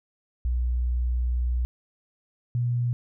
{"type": "tone pair in turn", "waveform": "sine", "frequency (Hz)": [61, 121.09], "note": ["B1", "B2"], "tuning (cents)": [-21, -34], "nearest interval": "octave", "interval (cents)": 1187, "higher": "second", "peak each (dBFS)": -22, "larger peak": "neither", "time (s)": [[0.45, 1.65], [2.55, 2.93]], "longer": "first", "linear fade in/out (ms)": 0, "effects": []}